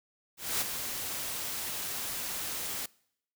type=noise with ADSR envelope; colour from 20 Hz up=white; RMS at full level=-29 dBFS; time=0.37-2.86 s; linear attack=240 ms; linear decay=18 ms; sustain=-7 dB; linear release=5 ms; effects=noise-tail reverb RT60 0.7 s tail -24 dB re dry